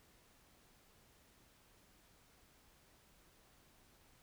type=silence; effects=pink hiss -68 dBFS RMS until 4.22 s